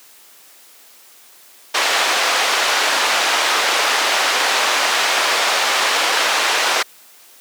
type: band-pass noise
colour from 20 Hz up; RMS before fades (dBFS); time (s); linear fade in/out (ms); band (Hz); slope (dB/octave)
pink; -17; 1.74-6.83; 10; 730 to 5400; 12
effects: white hiss -46 dBFS RMS until 7.4 s + high-pass 300 Hz 12 dB/octave